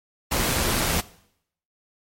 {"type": "noise with amplitude modulation", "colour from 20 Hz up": "pink", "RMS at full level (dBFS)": -22, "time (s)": [0.31, 1.01], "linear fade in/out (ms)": 10, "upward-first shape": "sine", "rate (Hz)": 121, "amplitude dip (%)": 25, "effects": ["noise-tail reverb RT60 0.7 s tail -19 dB re dry", "MP3 64 kbps"]}